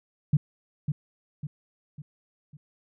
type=tone with echo; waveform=sine; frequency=147.1 Hz; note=D3; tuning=3 cents sharp; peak=-16 dBFS; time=0.33-0.37 s; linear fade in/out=5 ms; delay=550 ms; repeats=4; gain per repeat=-7 dB; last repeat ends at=2.57 s; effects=none